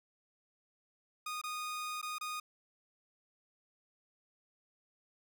sawtooth tone with dropouts, 1235 Hz, D#6, 13 cents flat, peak -34 dBFS, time 1.26-2.4 s, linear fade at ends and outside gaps 5 ms, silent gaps 1.415-1.437 / 2.015-2.027 / 2.184-2.21 s, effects none

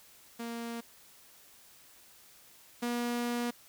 sawtooth tone pair in turn, 233.1 / 239.9 Hz, A#3 / A#3, 0 / +50 cents, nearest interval unison, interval 50 cents, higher second, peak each -33 / -27 dBFS, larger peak second, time 0.39-0.81 / 2.82-3.51 s, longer second, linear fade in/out 10 ms, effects white hiss -58 dBFS RMS until 3.68 s

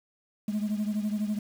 sine beating tone pair, 207.7 / 219.7 Hz, G#3 / A3, 0 / -2 cents, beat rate 12 Hz, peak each -26 / -30 dBFS, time 0.48-1.39 s, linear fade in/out 5 ms, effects tanh soft clip ceiling -24 dBFS + 8-bit

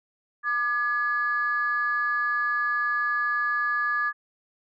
sine tone pair together, 1198 / 1694.2 Hz, D6 / G#6, +34 / +34 cents, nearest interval tritone, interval 600 cents, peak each -26 / -24 dBFS, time 0.43-4.13 s, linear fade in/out 50 ms, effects tanh soft clip ceiling -15 dBFS

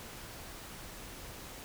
silence, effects pink hiss -47 dBFS RMS until 1.64 s

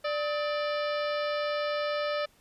harmonic tone with a mistuned harmonic, 590 Hz, D5, 8 cents sharp, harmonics 1 / 2 / 3 / 4 / 5 / 6 / 7 / 8 / 9, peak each -29 / -35 / -39 / -41 / -43 / -45 / -46 / -47 / -48 dBFS, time 0.04-2.26 s, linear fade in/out 10 ms, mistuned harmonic 2, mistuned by +130 cents, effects pink hiss -63 dBFS RMS until 2.4 s + resampled to 32000 Hz

